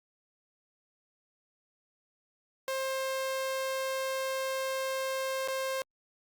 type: tone with dropouts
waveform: sawtooth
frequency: 530 Hz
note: C5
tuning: 22 cents sharp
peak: -27 dBFS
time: 2.68-5.82 s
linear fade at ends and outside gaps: 1 ms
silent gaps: 5.477-5.483 s
effects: Opus 48 kbps